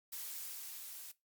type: noise with level ramp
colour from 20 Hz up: blue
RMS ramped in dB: -43 to -49 dBFS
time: 0.12-1.12 s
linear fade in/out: 10 ms
effects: noise-tail reverb RT60 0.2 s tail -19 dB re dry + MP3 96 kbps